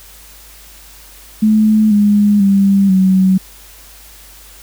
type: tone with pitch steps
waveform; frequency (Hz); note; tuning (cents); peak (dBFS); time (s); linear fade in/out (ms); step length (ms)
sine; 215.8 / 206.3 / 197.2 / 188.52; A3 / G#3 / G3 / F#3; -33 / -11 / +11 / +33; -7; 1.42-3.38; 10; 490
effects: added 50 Hz sine -42 dBFS peak until 4.62 s + white hiss -40 dBFS RMS until 4.62 s